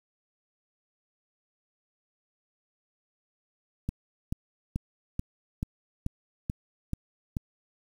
click train, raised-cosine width 5 ms, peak -17 dBFS, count 9, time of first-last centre 3.89-7.368 s, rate 2.3 Hz, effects 8-bit

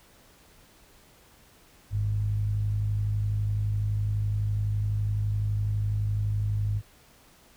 sawtooth tone with low-pass filter, 51.91 Hz, G#1, in tune, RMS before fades -27 dBFS, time 1.9-6.82 s, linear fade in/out 50 ms, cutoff 100 Hz, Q 8, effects pink hiss -57 dBFS RMS until 7.56 s

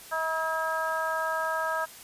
harmonic tone with a mistuned harmonic, 320.2 Hz, D#4, 50 cents sharp, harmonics 2 / 3 / 4 / 5, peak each -32 / -32 / -32 / -32 dBFS, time 0.11-1.86 s, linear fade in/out 20 ms, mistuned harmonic 5, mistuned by +19 cents, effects white hiss -47 dBFS RMS until 2.03 s + resampled to 32000 Hz

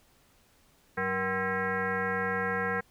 sine tone with frequency modulation, 1046.5 Hz, C6, in tune, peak -27 dBFS, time 0.97-2.81 s, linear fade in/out 10 ms, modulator 286 Hz, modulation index 3.1, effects pink hiss -64 dBFS RMS until 2.9 s

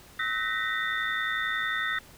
sine tone cluster, 1291 / 1511 / 1859 / 1970 / 3581 Hz, E6 / F#6 / A#6 / B6 / A7, -37 / +36 / -5 / -5 / +30 cents, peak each -34 / -34 / -30 / -34 / -37 dBFS, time 0.19-1.99 s, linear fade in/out 5 ms, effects pink hiss -52 dBFS RMS until 2.17 s

